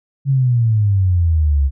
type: exponential sweep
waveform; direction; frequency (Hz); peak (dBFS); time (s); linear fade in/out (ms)
sine; down; 140.4 to 66.8; -11; 0.25-1.71; 50
effects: none